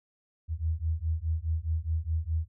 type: beating tone pair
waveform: sine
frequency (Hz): 78.3 / 83.1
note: D#2 / E2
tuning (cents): +11 / +15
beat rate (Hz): 4.8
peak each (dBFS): -30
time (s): 0.48-2.48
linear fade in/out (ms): 50
effects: none